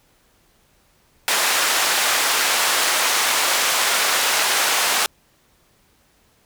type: band-pass noise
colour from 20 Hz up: pink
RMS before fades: -19 dBFS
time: 1.28-5.06 s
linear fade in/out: 0 ms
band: 850 to 12000 Hz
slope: 12 dB/octave
effects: pink hiss -59 dBFS RMS until 6.45 s